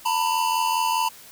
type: tone pair together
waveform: square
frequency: 902.9 / 987.8 Hz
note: A5 / B5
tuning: +44 / 0 cents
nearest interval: major second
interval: 156 cents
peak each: -24 dBFS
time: 0.05-1.09 s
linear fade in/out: 10 ms
effects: white hiss -46 dBFS RMS until 1.31 s